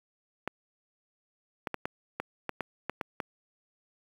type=clicks; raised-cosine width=0.5 ms; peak=-16 dBFS; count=10; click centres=0.476 / 1.672 / 1.743 / 1.855 / 2.2 / 2.493 / 2.607 / 2.896 / 3.012 / 3.202 s; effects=high-pass 150 Hz 12 dB/octave + 8-bit